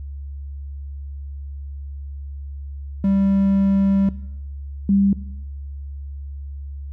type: tone pair in turn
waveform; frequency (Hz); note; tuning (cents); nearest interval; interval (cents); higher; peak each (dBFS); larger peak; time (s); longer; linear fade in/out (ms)
triangle / sine; 196 / 197.93; G3 / G3; 0 / +17; unison; 17; second; -13; neither; 3.04-4.09 / 4.89-5.13; first; 2
effects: noise-tail reverb RT60 0.9 s tail -18 dB re dry + added 70 Hz sine -29 dBFS peak until 6.92 s